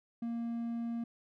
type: tone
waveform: triangle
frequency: 233.1 Hz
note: A#3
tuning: in tune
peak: -32 dBFS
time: 0.22-1.04 s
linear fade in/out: 5 ms
effects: none